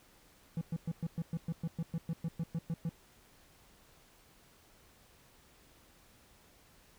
triangle tone bursts, 164.81 Hz, E3, in tune, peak -30 dBFS, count 16, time 0.57-2.892 s, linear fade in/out 2 ms, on 42 ms, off 110 ms, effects pink hiss -63 dBFS RMS until 6.98 s

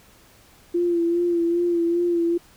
sine tone with vibrato, 343.2 Hz, F4, 30 cents flat, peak -18 dBFS, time 0.74-2.38 s, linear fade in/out 10 ms, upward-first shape sine, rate 2.5 Hz, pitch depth 33 cents each way, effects pink hiss -53 dBFS RMS until 2.56 s

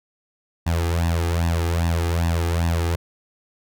sawtooth tone with flanger, 84.1 Hz, E2, 35 cents sharp, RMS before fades -21 dBFS, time 0.66-2.96 s, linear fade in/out 10 ms, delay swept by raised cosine 1.1 to 2.5 ms, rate 2.5 Hz, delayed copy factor +0.8, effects none

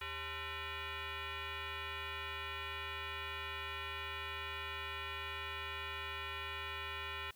sine tone with frequency modulation, 554.4 Hz, C#5, in tune, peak -40 dBFS, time 0.01-7.31 s, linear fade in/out 5 ms, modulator 476 Hz, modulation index 5.8, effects white hiss -66 dBFS RMS until 7.35 s

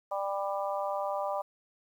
harmonic tone, 197.8 Hz, G3, 16 cents sharp, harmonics 3 / 4 / 5 / 6, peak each -33 / -35 / -37 / -39 dBFS, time 0.11-1.42 s, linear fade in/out 10 ms, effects 10-bit

